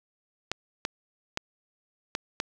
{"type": "clicks", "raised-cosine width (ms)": 0.2, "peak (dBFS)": -11, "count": 5, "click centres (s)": [0.516, 0.851, 1.374, 2.151, 2.401], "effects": []}